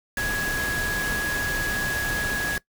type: tone in noise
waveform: sine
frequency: 1667 Hz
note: G#6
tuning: 6 cents sharp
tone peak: -25 dBFS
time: 0.17-2.58 s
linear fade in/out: 2 ms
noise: pink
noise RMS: -30 dBFS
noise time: 0.17-2.58 s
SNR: +2 dB
effects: noise-tail reverb RT60 0.1 s tail -20 dB re dry